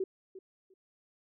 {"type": "tone with echo", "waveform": "sine", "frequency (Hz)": 380, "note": "F#4", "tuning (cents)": 46, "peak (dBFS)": -29, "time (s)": [0, 0.04], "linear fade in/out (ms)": 5, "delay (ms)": 350, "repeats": 2, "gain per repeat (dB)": -15, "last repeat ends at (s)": 0.74, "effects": []}